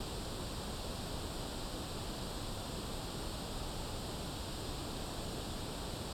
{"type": "noise with comb filter", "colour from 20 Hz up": "pink", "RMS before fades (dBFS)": -41, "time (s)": [0, 6.13], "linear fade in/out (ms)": 5, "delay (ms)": 0.24, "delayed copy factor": 0.65, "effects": ["low-pass 9000 Hz 12 dB/octave"]}